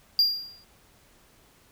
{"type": "tone with exponential decay", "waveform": "triangle", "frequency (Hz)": 4789, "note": "D8", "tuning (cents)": 33, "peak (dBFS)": -14, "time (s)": [0.19, 0.64], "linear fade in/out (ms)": 1, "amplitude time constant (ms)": 96, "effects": ["pink hiss -59 dBFS RMS until 1.71 s"]}